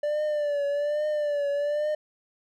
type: tone with vibrato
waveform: triangle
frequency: 587 Hz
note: D5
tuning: 1 cent flat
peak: -22 dBFS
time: 0.03-1.95 s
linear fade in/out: 5 ms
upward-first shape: triangle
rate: 1.2 Hz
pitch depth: 65 cents each way
effects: none